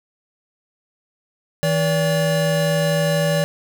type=tone pair together; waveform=square; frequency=160.7 / 574.5 Hz; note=E3 / D5; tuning=-44 / -38 cents; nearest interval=octave + minor seventh; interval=2206 cents; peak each=-20 dBFS; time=1.63-3.44 s; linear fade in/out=0 ms; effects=none